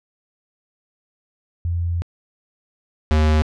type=tone pair in turn; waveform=sine / square; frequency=85.8 / 77.22 Hz; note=F2 / D#2; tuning=-30 / -13 cents; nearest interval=major second; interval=183 cents; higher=first; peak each=-19 / -14 dBFS; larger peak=second; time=1.65-2.02 / 3.11-3.42 s; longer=first; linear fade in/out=0 ms; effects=low-pass 5000 Hz 12 dB/octave